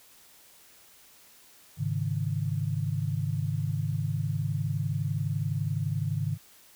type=chord; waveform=sine; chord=Ab suspended fourth; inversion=none; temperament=equal with one note detuned; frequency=103.83 / 135.82 / 155.56 Hz; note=Ab2 / Db3 / Eb3; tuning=0 / -35 / 0 cents; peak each=-31 dBFS; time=1.77-6.38 s; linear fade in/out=50 ms; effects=white hiss -56 dBFS RMS until 6.75 s